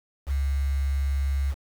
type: tone with quantisation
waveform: sine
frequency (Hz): 69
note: C#2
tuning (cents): -7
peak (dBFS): -22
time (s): 0.26-1.55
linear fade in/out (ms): 50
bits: 7
effects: none